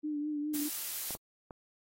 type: tone with vibrato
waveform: sine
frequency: 297.8 Hz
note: D4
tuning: 24 cents sharp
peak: -32 dBFS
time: 0.03-0.69 s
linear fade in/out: 20 ms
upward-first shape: triangle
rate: 4.8 Hz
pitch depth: 45 cents each way
type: noise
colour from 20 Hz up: blue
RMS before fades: -37 dBFS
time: 0.53-1.16 s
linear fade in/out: 20 ms
type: clicks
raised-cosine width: 1 ms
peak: -31 dBFS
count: 3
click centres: 1.107 / 1.151 / 1.508 s
effects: AAC 48 kbps